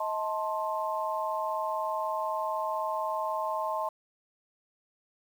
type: chord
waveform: sine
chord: A diminished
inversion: second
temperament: just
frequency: 633.6 / 880 / 1056 Hz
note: Eb5 / A5 / C6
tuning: +31 / 0 / +16 cents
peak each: -33 dBFS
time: 0-3.89 s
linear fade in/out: 5 ms
effects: 9-bit